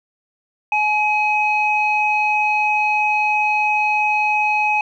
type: tone pair together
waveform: sine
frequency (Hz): 846 / 2535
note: G#5 / D#7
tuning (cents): +32 / +32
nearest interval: octave + perfect fifth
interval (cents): 1900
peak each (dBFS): -17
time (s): 0.72-4.81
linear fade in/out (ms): 2
effects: tanh soft clip ceiling -7 dBFS